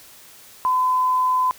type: tone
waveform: sine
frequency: 1015 Hz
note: B5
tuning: 47 cents sharp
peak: -16 dBFS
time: 0.65-1.51 s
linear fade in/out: 0 ms
effects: white hiss -46 dBFS RMS until 1.58 s